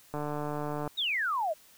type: click train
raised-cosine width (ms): 1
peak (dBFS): -21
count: 110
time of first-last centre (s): 0.14-0.876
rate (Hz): 148
type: exponential sweep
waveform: sine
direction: down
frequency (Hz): 3895 to 587.3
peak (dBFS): -27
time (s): 0.97-1.54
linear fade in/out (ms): 20
effects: white hiss -58 dBFS RMS until 1.77 s